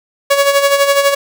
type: tone with tremolo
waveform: sawtooth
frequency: 561 Hz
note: C#5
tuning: 21 cents sharp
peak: -3 dBFS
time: 0.3-1.15 s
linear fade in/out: 10 ms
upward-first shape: sine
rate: 12 Hz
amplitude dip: 60%
effects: none